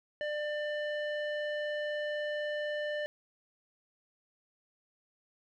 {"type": "tone with low-pass filter", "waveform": "square", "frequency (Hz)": 596, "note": "D5", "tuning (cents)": 25, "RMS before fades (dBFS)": -35, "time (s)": [0.21, 3.06], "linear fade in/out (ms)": 0, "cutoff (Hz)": 2400, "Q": 2, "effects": []}